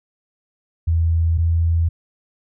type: tone pair in turn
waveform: sine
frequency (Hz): 82.6 / 83.22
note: E2 / E2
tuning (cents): +4 / +17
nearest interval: unison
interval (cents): 13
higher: second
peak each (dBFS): -14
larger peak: neither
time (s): 0.87-1.38 / 1.38-1.89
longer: neither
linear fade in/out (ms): 10
effects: none